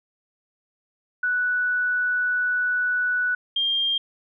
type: tone pair in turn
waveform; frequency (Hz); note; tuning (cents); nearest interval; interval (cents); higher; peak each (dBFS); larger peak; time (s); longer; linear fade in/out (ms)
sine; 1480 / 3202; F#6 / G7; 0 / +36; octave + minor second; 1336; second; -20; neither; 1.23-3.35 / 3.56-3.98; first; 5
effects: none